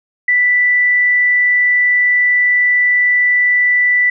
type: tone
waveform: sine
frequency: 1975.5 Hz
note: B6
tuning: in tune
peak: -9 dBFS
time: 0.28-4.1 s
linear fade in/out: 5 ms
effects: none